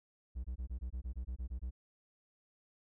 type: tone bursts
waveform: triangle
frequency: 61.74 Hz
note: B1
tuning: in tune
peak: -35 dBFS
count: 12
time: 0.35-1.709 s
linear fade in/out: 20 ms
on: 94 ms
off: 21 ms
effects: none